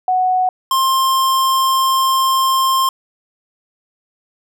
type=tone pair in turn; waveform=sine / square; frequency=740 / 1057.8 Hz; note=F#5 / C6; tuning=0 / +19 cents; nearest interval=tritone; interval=619 cents; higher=second; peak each=-12 / -13 dBFS; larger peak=first; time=0.08-0.49 / 0.71-2.89 s; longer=second; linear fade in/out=2 ms; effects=none